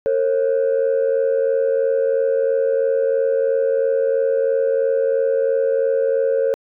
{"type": "tone pair together", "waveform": "sine", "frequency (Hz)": [456.7, 539.7], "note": ["A#4", "C#5"], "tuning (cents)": [-36, -46], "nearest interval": "minor third", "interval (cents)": 290, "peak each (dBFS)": [-17, -16], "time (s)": [0.06, 6.54], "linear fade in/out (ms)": 0, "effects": ["tanh soft clip ceiling -11 dBFS"]}